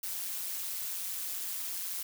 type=noise with amplitude modulation; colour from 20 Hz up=blue; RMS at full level=-34 dBFS; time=0.03-2.03 s; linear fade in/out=5 ms; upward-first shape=sine; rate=184 Hz; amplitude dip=65%; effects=none